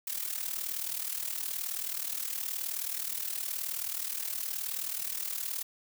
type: noise with amplitude modulation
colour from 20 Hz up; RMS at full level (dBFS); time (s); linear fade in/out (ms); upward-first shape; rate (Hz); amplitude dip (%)
blue; -32; 0.07-5.63; 5; sine; 39; 75
effects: none